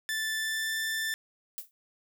sawtooth tone with pitch glide, 1760 to 1772.2 Hz, A6 to A6, 0 to +12 cents, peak -26 dBFS, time 0.09-1.14 s, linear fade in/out 0 ms, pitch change +12 cents, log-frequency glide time 0.36-0.76 s
violet noise with exponential decay, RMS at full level -34 dBFS, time 1.58-1.71 s, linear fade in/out 0 ms, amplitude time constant 27 ms
effects none

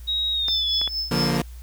sine tone with pitch glide, 3797 to 3422 Hz, A#7 to A7, +31 to -49 cents, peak -21 dBFS, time 0.07-0.89 s, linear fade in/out 20 ms, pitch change -180 cents, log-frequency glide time 0.32-0.67 s
triangle tone with tremolo, 5250 Hz, E8, 8 cents flat, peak -21 dBFS, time 0.48-1.37 s, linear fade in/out 0 ms, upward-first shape triangle, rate 4.4 Hz, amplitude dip 85%
clicks, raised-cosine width 0.5 ms, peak -19 dBFS, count 3, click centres 0.484 / 0.815 / 0.876 s
sawtooth chord, Bb major, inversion first, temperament equal with one note detuned, 143.31 / 174.61 / 233.1 Hz, D3 / F3 / Bb3, -42 / 0 / 0 cents, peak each -21 dBFS, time 1.11-1.42 s, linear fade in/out 5 ms
effects added 60 Hz sine -36 dBFS peak until 1.62 s + white hiss -53 dBFS RMS until 1.62 s

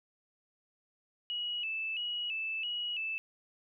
sine tone with vibrato, 2768 Hz, F7, 16 cents flat, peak -33 dBFS, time 1.3-3.18 s, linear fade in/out 0 ms, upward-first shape square, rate 1.5 Hz, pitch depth 86 cents each way, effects none

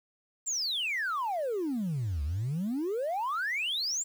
sine exponential two-way sweep, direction down then up, 7610 to 69 to 7610 Hz, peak -27 dBFS, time 0.46-4.04 s, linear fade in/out 20 ms, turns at 2.23 s, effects tanh soft clip ceiling -27 dBFS + 9-bit

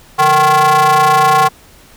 square ring-modulated tone, 156.2 Hz, D#3, 7 cents sharp, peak -5 dBFS, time 0.18-1.49 s, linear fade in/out 20 ms, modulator 923 Hz, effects pink hiss -43 dBFS RMS until 1.96 s

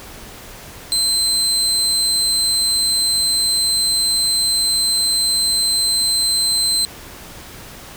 30% pulse tone, 4100 Hz, C8, 36 cents flat, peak -12 dBFS, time 0.92-6.85 s, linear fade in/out 0 ms, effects pink hiss -37 dBFS RMS until 7.96 s

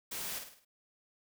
white noise with echo, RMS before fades -40 dBFS, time 0.11-0.39 s, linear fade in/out 10 ms, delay 52 ms, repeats 5, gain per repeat -6 dB, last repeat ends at 0.65 s, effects none

